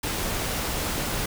pink noise, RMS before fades -28 dBFS, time 0.03-1.26 s, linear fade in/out 5 ms, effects none

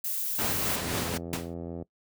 violet noise, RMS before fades -31 dBFS, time 0.04-0.76 s, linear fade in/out 5 ms
pink noise with tremolo, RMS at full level -29 dBFS, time 0.38-1.18 s, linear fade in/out 10 ms, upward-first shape triangle, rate 3.8 Hz, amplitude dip 40%
click train, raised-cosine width 2 ms, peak -24 dBFS, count 86, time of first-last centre 0.82-1.824 s, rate 84.7 Hz
pink noise with exponential decay, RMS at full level -28 dBFS, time 1.33-1.54 s, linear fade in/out 2 ms, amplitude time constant 44 ms
effects noise-tail reverb RT60 0.1 s tail -21 dB re dry + high-pass 80 Hz 12 dB/octave

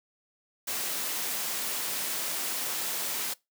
white noise, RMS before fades -32 dBFS, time 0.67-3.34 s, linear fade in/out 10 ms, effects noise-tail reverb RT60 0.2 s tail -22 dB re dry + high-pass 200 Hz 12 dB/octave

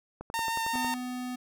click train, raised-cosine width 1 ms, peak -25 dBFS, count 8, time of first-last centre 0.21-0.846 s, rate 11 Hz
sawtooth tone with vibrato, 911 Hz, A#5, 40 cents flat, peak -25 dBFS, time 0.34-0.94 s, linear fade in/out 0 ms, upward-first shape sine, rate 6 Hz, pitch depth 10 cents each way
square tone, 250 Hz, B3, 21 cents sharp, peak -34 dBFS, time 0.73-1.36 s, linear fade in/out 10 ms
effects none

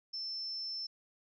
sine tone, 5320 Hz, E8, 15 cents sharp, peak -37 dBFS, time 0.13-0.87 s, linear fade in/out 10 ms, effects none

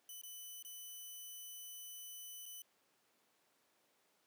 5% pulse tone with dropouts, 3000 Hz, F#7, 23 cents sharp, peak -40 dBFS, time 0.09-2.62 s, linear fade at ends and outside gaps 2 ms, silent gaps 0.215-0.234 / 0.626-0.648 / 2.457-2.461 s, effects pink hiss -75 dBFS RMS until 4.26 s + high-pass 300 Hz 12 dB/octave

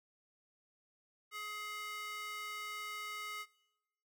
square tone with high-pass filter, 421 Hz, G#4, 24 cents sharp, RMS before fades -44 dBFS, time 1.31-3.46 s, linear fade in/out 50 ms, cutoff 1600 Hz, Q 3.1, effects noise-tail reverb RT60 0.9 s tail -19 dB re dry

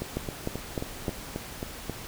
two click trains, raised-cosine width 2 ms, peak -15 / -18 dBFS, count 4 / 8, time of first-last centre 0.17-1.082 / 0.02-1.897 s, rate 3.29 / 3.73 Hz, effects pink hiss -41 dBFS RMS until 2.07 s

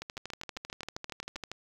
two click trains, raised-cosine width 0.2 ms, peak -22 / -21 dBFS, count 10 / 20, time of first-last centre 0.17-1.362 / 0.02-1.516 s, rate 7.55 / 12.7 Hz, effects 8-bit

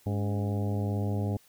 harmonic tone with a mistuned harmonic, 102.4 Hz, G#2, 24 cents flat, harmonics 1 / 2 / 3 / 4 / 5 / 6 / 7 / 8, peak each -28 / -34 / -38 / -40 / -42 / -44 / -45 / -46 dBFS, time 0.06-1.37 s, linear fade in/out 5 ms, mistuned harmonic 3, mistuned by -100 cents, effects white hiss -61 dBFS RMS until 1.48 s

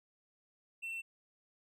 triangle tone, 2695 Hz, E7, 38 cents sharp, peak -37 dBFS, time 0.82-1.02 s, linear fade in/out 20 ms, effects none

